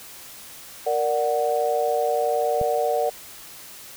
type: chord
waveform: sine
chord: Bb augmented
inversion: none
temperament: equal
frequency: 466.2 / 587.3 / 740 Hz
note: Bb4 / D5 / F#5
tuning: 0 / 0 / 0 cents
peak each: -24 dBFS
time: 0.86-3.1 s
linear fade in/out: 10 ms
type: click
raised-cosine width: 5 ms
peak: -19 dBFS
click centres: 2.614 s
effects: white hiss -42 dBFS RMS until 3.96 s